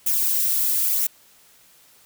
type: noise with flanger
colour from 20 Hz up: violet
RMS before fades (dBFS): -21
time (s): 0.06-1.07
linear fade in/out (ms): 5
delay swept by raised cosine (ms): 0.21 to 2.51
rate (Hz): 1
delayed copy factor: -0.55
effects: white hiss -54 dBFS RMS until 2.05 s